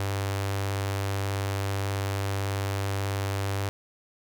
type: tone with notch filter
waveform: sawtooth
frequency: 98.3 Hz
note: G2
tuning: 5 cents sharp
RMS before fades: -29 dBFS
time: 0-3.69 s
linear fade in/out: 0 ms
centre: 200 Hz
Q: 0.88
effects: none